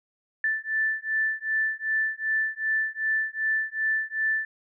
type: beating tone pair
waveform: sine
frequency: 1760 / 1762.6 Hz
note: A6 / A6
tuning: 0 / +3 cents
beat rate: 2.6 Hz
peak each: -27 dBFS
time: 0.44-4.45 s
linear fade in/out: 2 ms
effects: none